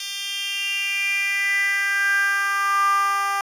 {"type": "tone with high-pass filter sweep", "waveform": "10% pulse", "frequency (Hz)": 397.7, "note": "G4", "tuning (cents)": 25, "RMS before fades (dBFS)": -22, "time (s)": [0, 3.41], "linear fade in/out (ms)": 2, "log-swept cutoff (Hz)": [3700, 960], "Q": 6.6, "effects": ["resampled to 32000 Hz"]}